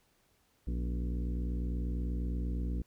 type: harmonic tone with a mistuned harmonic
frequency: 60.1 Hz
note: B1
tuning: 46 cents flat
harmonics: 1 / 2 / 3 / 4 / 5 / 6 / 7 / 8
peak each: -32 / -44 / -41 / -45 / -45 / -52 / -56 / -56 dBFS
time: 0.67-2.82 s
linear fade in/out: 5 ms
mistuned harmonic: 5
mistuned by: -69 cents
effects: pink hiss -71 dBFS RMS until 2.86 s